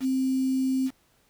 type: tone with quantisation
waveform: sine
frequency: 262.5 Hz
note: C4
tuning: 6 cents sharp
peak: -22 dBFS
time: 0-0.91 s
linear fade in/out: 50 ms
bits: 7
effects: pink hiss -65 dBFS RMS until 1.29 s